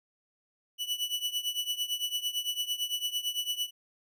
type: tone with tremolo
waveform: 40% pulse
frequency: 2960 Hz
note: F#7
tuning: in tune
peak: -26 dBFS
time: 0.78-3.71 s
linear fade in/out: 50 ms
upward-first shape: triangle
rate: 8.9 Hz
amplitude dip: 90%
effects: none